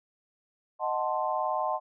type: chord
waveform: sine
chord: D# diminished seventh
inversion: none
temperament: equal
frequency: 622.3 / 740 / 880 / 1046.5 Hz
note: D#5 / F#5 / A5 / C6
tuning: 0 / 0 / 0 / 0 cents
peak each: -32 dBFS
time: 0.79-1.8 s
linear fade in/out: 50 ms
effects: none